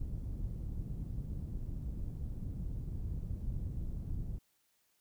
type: low-pass noise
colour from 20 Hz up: pink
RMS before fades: -39 dBFS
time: 0-4.39 s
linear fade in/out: 10 ms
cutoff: 140 Hz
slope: 12 dB/octave
effects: white hiss -75 dBFS RMS until 5 s